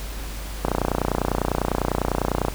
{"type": "click train", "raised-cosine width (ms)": 1, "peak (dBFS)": -6, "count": 56, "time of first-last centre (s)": [0.65, 2.483], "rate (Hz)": 30, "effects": ["added 50 Hz sine -30 dBFS peak until 2.54 s", "pink hiss -37 dBFS RMS until 2.54 s"]}